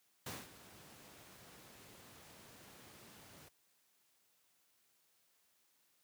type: noise with ADSR envelope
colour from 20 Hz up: pink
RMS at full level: -43 dBFS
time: 0.26-3.49 s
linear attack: 5 ms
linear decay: 210 ms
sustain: -15 dB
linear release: 11 ms
effects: white hiss -75 dBFS RMS until 6.03 s + high-pass 100 Hz 12 dB/octave